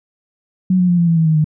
sine tone with pitch steps, 185 / 180.15 / 175.43 / 170.83 / 166.35 / 161.98 / 157.74 / 153.6 Hz, F#3 / F#3 / F3 / F3 / E3 / E3 / D#3 / D#3, 0 / -46 / +8 / -38 / +16 / -30 / +24 / -22 cents, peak -10 dBFS, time 0.7-1.444 s, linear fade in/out 5 ms, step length 93 ms, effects none

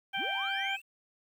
harmonic tone, 784 Hz, G5, in tune, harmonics 1 / 2 / 3 / 4, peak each -36 / -36 / -36 / -36 dBFS, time 0.13-0.77 s, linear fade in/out 20 ms
triangle linear sweep, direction up, 92.5 to 2751 Hz, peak -38 dBFS, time 0.16-0.82 s, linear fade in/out 50 ms
effects 10-bit

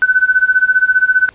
sine tone with tremolo, 1509 Hz, F#6, 34 cents sharp, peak -5 dBFS, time 0.02-1.29 s, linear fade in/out 0 ms, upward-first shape sine, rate 15 Hz, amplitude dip 90%, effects pink hiss -46 dBFS RMS until 1.34 s + resampled to 8000 Hz

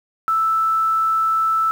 sine tone with quantisation, 1318.5 Hz, E6, in tune, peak -15 dBFS, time 0.28-1.71 s, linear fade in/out 0 ms, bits 7, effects none

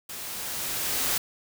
white noise with level ramp, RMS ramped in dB -38 to -25 dBFS, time 0.09-1.18 s, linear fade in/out 5 ms, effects none

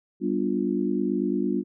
sine chord, G dominant seventh, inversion none, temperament just, 196 / 245 / 294 / 352.8 Hz, G3 / B3 / D4 / F4, 0 / -14 / +2 / +18 cents, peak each -28 dBFS, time 0.2-1.64 s, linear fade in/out 50 ms, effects none

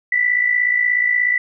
sine tone with amplitude modulation, 1975.5 Hz, B6, in tune, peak -11 dBFS, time 0.12-1.38 s, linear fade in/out 5 ms, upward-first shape sine, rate 56.7 Hz, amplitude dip 65%, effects none

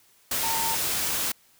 sine tone in noise, 907 Hz, A#5, 48 cents flat, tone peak -29 dBFS, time 0.43-0.75 s, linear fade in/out 5 ms, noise white, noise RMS -27 dBFS, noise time 0.31-1.32 s, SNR -5 dB, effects white hiss -60 dBFS RMS until 1.59 s

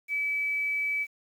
sine tone, 2296 Hz, D7, 40 cents flat, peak -26 dBFS, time 0.08-1.07 s, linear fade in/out 50 ms, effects 9-bit

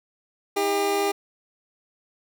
25% pulse tone pair together, 318.6 / 401.4 Hz, D#4 / G4, +41 / +41 cents, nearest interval major third, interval 400 cents, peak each -27 / -18 dBFS, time 0.56-1.12 s, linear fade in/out 10 ms, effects none

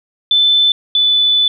sine tone pair in turn, 3520 / 3488 Hz, A7 / A7, 0 / -16 cents, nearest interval unison, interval 16 cents, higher first, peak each -8 / -9 dBFS, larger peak first, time 0.31-0.72 / 0.95-1.48 s, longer second, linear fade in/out 2 ms, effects none

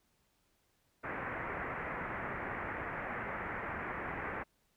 white low-pass noise, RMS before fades -40 dBFS, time 1.03-4.44 s, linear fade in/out 20 ms, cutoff 2100 Hz, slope 48 dB/octave, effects pink hiss -75 dBFS RMS until 4.76 s

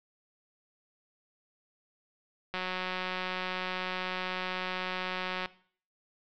click train, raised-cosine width 0.3 ms, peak -18 dBFS, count 538, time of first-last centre 2.54-5.458 s, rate 184 Hz, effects noise-tail reverb RT60 0.5 s tail -18 dB re dry + low-pass 5000 Hz 12 dB/octave

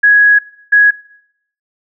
sine tone bursts at uneven times, 1667 Hz, G#6, 6 cents sharp, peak -4 dBFS, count 2, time 0.03-0.39 / 0.72-0.91 s, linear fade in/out 10 ms, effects noise-tail reverb RT60 0.7 s tail -20 dB re dry

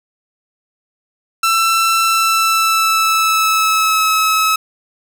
sawtooth tone with pitch glide, 1337 to 1290.7 Hz, E6 to E6, +24 to -37 cents, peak -8 dBFS, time 1.43-4.56 s, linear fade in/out 5 ms, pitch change -61 cents, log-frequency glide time 2.02-4.09 s, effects none

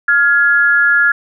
sine tone pair together, 1408 / 1686.1 Hz, F6 / G#6, +14 / +26 cents, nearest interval minor third, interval 312 cents, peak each -11 dBFS, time 0.08-1.12 s, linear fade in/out 5 ms, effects none

